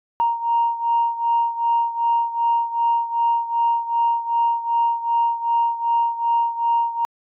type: beating tone pair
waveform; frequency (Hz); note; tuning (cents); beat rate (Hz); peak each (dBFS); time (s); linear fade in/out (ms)
sine; 932.3 / 934.9; A#5 / A#5; 0 / +5; 2.6; -18 / -22; 0.2-7.05; 0
effects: tanh soft clip ceiling -10 dBFS